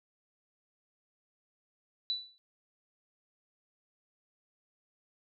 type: tone with exponential decay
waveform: sine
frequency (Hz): 3965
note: B7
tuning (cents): +6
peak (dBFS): -27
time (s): 2.1-2.38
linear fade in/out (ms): 0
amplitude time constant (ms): 59
effects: none